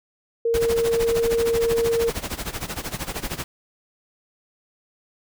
sine tone, 462.5 Hz, A#4, 14 cents flat, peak -18 dBFS, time 0.45-2.1 s, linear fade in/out 5 ms
pink noise with tremolo, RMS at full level -27 dBFS, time 0.54-3.44 s, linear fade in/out 0 ms, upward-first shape sine, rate 13 Hz, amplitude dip 85%
effects none

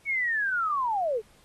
sine linear sweep, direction down, 2248 to 403 Hz, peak -24 dBFS, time 0.05-1.22 s, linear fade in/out 50 ms, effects pink hiss -60 dBFS RMS until 1.44 s + AAC 32 kbps

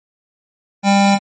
square tone pair together, 198.8 / 795.2 Hz, G3 / G5, +25 / +25 cents, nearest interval 2 octaves, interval 2400 cents, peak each -12 / -15 dBFS, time 0.83-1.19 s, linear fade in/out 50 ms, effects MP3 32 kbps

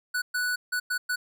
square tone bursts at uneven times, 1480 Hz, F#6, in tune, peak -26 dBFS, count 5, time 0.14-0.22 / 0.34-0.56 / 0.72-0.8 / 0.9-0.98 / 1.09-1.16 s, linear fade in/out 10 ms, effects none

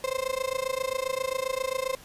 35% pulse tone with amplitude modulation, 523.3 Hz, C5, in tune, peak -22 dBFS, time 0.04-1.95 s, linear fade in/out 0 ms, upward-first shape sine, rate 27.5 Hz, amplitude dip 95%, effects pink hiss -50 dBFS RMS until 2.04 s + resampled to 32000 Hz

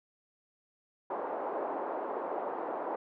white band-pass noise, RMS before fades -36 dBFS, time 1.1-2.96 s, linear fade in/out 5 ms, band 330 to 930 Hz, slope 24 dB/octave, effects none

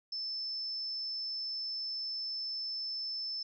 sine tone, 5274 Hz, E8, in tune, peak -35 dBFS, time 0.12-3.43 s, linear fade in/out 5 ms, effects none

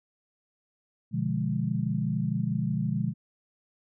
sine chord, B diminished seventh, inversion none, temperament equal with one note detuned, 123.47 / 148.28 / 174.61 / 207.7 Hz, B2 / D3 / F3 / Ab3, 0 / +17 / 0 / 0 cents, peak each -31 dBFS, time 1.11-3.14 s, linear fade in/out 50 ms, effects none

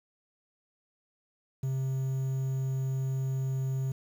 triangle tone with quantisation, 132.7 Hz, C3, 25 cents sharp, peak -26 dBFS, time 1.63-3.92 s, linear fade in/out 5 ms, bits 9, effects none

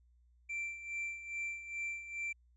triangle tone with tremolo, 2349 Hz, D7, in tune, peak -34 dBFS, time 0.49-2.33 s, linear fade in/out 10 ms, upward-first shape sine, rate 2.4 Hz, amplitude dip 70%, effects added 60 Hz sine -64 dBFS peak until 2.56 s + resampled to 24000 Hz

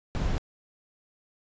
brown noise, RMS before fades -27 dBFS, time 0.15-0.38 s, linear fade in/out 0 ms, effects resampled to 16000 Hz

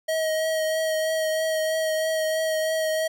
square tone with vibrato, 634 Hz, D#5, 32 cents sharp, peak -23 dBFS, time 0.08-3.08 s, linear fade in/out 10 ms, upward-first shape triangle, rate 3.1 Hz, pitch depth 20 cents each way, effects none

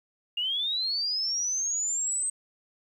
sine linear sweep, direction up, 2805 to 8310 Hz, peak -26 dBFS, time 0.37-2.3 s, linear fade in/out 5 ms, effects 10-bit

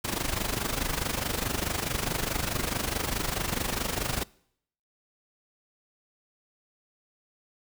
pink noise with amplitude modulation, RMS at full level -27 dBFS, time 0.04-4.24 s, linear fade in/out 10 ms, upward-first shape sine, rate 24.7 Hz, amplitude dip 75%, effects noise-tail reverb RT60 0.7 s tail -24 dB re dry

